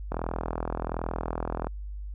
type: click train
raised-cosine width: 1 ms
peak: -16 dBFS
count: 65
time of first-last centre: 0.12-1.67 s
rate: 41.3 Hz
effects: added 50 Hz sine -34 dBFS peak until 2.14 s